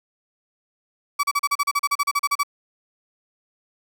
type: tone bursts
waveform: 35% pulse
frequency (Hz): 1144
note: D6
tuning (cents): -46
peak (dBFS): -16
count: 16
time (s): 1.19-2.434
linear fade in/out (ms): 10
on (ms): 44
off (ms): 36
effects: none